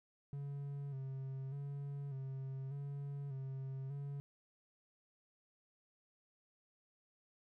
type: tone with vibrato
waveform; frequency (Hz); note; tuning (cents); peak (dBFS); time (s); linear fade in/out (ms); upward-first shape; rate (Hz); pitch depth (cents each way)
triangle; 137.5; C#3; -14; -39; 0.33-4.2; 0; square; 0.84; 46
effects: none